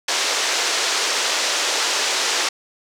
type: band-pass noise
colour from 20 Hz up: white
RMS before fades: -21 dBFS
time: 0.08-2.49 s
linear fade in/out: 5 ms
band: 360 to 6600 Hz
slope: 24 dB/octave
effects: none